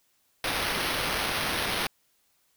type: noise with sample-and-hold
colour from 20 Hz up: white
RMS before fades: -29 dBFS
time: 0.44-1.87 s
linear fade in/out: 2 ms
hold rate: 7350 Hz
effects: white hiss -69 dBFS RMS until 2.56 s